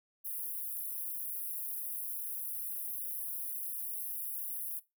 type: high-pass noise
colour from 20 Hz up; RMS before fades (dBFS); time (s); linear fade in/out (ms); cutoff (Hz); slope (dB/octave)
white; -39; 0.24-4.8; 20; 10000; 96
effects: noise-tail reverb RT60 0.2 s tail -17 dB re dry